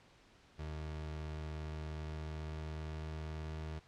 30% pulse tone with pitch glide, 77.2 to 78.37 Hz, D#2 to D#2, -13 to +13 cents, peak -38 dBFS, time 0.58-3.8 s, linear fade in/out 20 ms, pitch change +26 cents, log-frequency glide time 1.48-3.67 s, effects pink hiss -64 dBFS RMS until 3.87 s + low-pass 5000 Hz 12 dB/octave

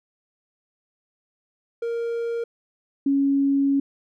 triangle / sine tone pair in turn, 466.2 / 277.2 Hz, A#4 / C#4, 0 / 0 cents, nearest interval major sixth, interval 900 cents, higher first, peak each -22 / -17 dBFS, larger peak second, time 1.82-2.44 / 3.06-3.8 s, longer second, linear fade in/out 5 ms, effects none

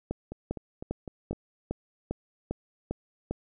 two click trains, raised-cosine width 2 ms, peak -24 / -17 dBFS, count 5 / 9, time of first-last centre 0.32-1.33 / 0.11-3.31 s, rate 3.96 / 2.5 Hz, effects none

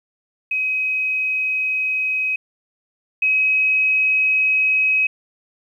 sine tone pair in turn, 2532 / 2543 Hz, D#7 / D#7, +30 / +37 cents, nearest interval unison, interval 7 cents, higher second, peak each -18 / -14 dBFS, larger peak second, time 0.51-2.36 / 3.22-5.07 s, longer neither, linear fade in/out 5 ms, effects 9-bit

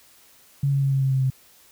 sine tone with pitch steps, 139.8 / 138.35 / 136.92 / 135.51 / 134.11 / 132.72 / 131.35 Hz, C#3 / C#3 / C#3 / C#3 / C3 / C3 / C3, +15 / -3 / -21 / -39 / +43 / +25 / +7 cents, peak -18 dBFS, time 0.63-1.302 s, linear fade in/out 5 ms, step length 96 ms, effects white hiss -54 dBFS RMS until 1.71 s

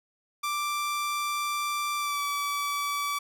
sawtooth tone with pitch glide, 1176 to 1150.5 Hz, D6 to D6, +2 to -36 cents, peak -24 dBFS, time 0.43-3.19 s, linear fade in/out 10 ms, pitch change -38 cents, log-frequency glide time 1.98-2.22 s, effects none

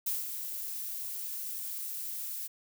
violet noise with ADSR envelope, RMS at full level -31 dBFS, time 0.06-2.48 s, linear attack 9 ms, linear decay 180 ms, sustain -7 dB, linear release 18 ms, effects none

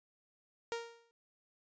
sawtooth tone with exponential decay, 465.4 Hz, A#4, 3 cents flat, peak -30 dBFS, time 0.72-1.11 s, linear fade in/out 0 ms, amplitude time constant 83 ms, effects resampled to 16000 Hz

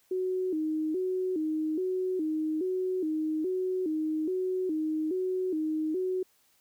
sine tone with vibrato, 340 Hz, F4, 46 cents flat, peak -27 dBFS, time 0.11-6.23 s, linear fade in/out 5 ms, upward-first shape square, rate 1.2 Hz, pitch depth 150 cents each way, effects white hiss -67 dBFS RMS until 6.6 s

